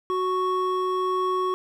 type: tone pair together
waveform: triangle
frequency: 370 / 1108.7 Hz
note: F#4 / C#6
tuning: 0 / 0 cents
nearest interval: octave + perfect fifth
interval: 1900 cents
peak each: -23 dBFS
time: 0.1-1.54 s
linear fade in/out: 0 ms
effects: none